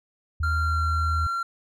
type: tone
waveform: sine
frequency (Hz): 79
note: D#2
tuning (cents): +27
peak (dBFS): -23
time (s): 0.4-1.27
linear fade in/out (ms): 5
type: tone with pitch glide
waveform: triangle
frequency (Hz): 1385 to 1369.9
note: F6 to F6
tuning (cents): -15 to -34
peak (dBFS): -23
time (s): 0.43-1.43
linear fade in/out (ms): 5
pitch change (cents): -19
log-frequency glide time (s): 0.54-0.81
effects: none